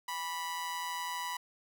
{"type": "tone with amplitude modulation", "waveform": "sawtooth", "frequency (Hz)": 984, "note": "B5", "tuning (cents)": -7, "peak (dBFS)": -29, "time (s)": [0.08, 1.37], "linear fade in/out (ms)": 5, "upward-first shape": "sine", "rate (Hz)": 172, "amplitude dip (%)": 55, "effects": []}